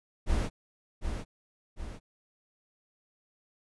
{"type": "noise with echo", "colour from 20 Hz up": "brown", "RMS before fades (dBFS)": -27, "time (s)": [0.26, 0.5], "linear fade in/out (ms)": 50, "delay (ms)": 750, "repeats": 2, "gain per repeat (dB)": -6, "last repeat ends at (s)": 2, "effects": ["resampled to 24000 Hz"]}